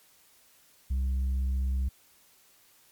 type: tone with tanh clipping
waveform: sine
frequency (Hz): 65.41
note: C2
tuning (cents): 0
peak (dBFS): -26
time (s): 0.9-1.89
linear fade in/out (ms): 10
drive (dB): 3
effects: white hiss -61 dBFS RMS until 2.91 s + MP3 96 kbps